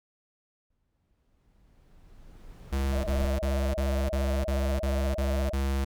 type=noise with exponential growth; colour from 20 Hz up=brown; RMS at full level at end=-35 dBFS; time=0.7-3.28 s; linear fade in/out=5 ms; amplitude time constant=560 ms
type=tone bursts; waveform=square; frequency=68 Hz; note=C#2; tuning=33 cents flat; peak=-26 dBFS; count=9; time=2.72-5.848 s; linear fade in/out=10 ms; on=320 ms; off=31 ms
type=tone with vibrato; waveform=sine; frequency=617 Hz; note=D#5; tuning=15 cents flat; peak=-33 dBFS; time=2.92-5.54 s; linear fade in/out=20 ms; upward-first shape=square; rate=17 Hz; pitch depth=72 cents each way
effects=none